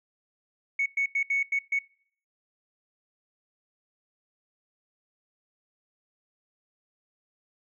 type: tone bursts at uneven times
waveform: sine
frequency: 2217 Hz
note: C#7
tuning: in tune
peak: -22 dBFS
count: 6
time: 0.79-0.86 / 0.97-1.06 / 1.15-1.23 / 1.3-1.43 / 1.52-1.59 / 1.72-1.79 s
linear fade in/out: 5 ms
effects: noise-tail reverb RT60 0.6 s tail -26 dB re dry + tanh soft clip ceiling -18 dBFS